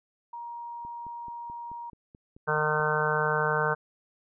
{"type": "tone", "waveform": "sine", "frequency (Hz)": 944, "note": "A#5", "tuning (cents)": 22, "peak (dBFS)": -36, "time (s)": [0.33, 1.9], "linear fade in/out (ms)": 5}
{"type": "click train", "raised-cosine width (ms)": 3, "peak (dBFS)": -37, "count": 10, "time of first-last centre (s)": [0.85, 2.798], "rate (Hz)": 4.62}
{"type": "harmonic tone", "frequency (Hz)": 152.6, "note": "D#3", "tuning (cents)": -33, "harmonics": [1, 3, 4, 5, 6, 7, 8, 9, 10], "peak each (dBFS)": [-33, -30, -34, -36, -32, -34, -34, -34, -29], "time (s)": [2.47, 3.75], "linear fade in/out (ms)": 20}
{"effects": []}